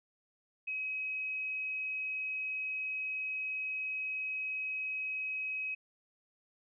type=tone; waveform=sine; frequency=2543 Hz; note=D#7; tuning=37 cents sharp; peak=-34 dBFS; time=0.67-5.75 s; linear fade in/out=10 ms; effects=none